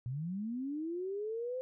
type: linear sweep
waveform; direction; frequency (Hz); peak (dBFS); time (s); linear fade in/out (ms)
sine; up; 116.54 to 520; -35; 0.06-1.61; 0
effects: none